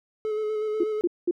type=tone with vibrato; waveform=triangle; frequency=429.2 Hz; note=A4; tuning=43 cents flat; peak=-23 dBFS; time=0.25-1.01 s; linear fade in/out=0 ms; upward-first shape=square; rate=8.2 Hz; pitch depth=18 cents each way
type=tone bursts; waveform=sine; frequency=349.2 Hz; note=F4; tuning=in tune; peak=-19 dBFS; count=3; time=0.8-1.311 s; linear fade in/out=5 ms; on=37 ms; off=200 ms
effects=none